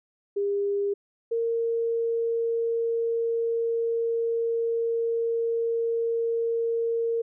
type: tone pair in turn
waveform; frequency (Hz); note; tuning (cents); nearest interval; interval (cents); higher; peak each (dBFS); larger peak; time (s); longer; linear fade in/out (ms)
sine; 402.8 / 461.2; G4 / A#4; +47 / -19; major second; 234; second; -23; neither; 0.36-0.94 / 1.31-7.22; second; 10
effects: none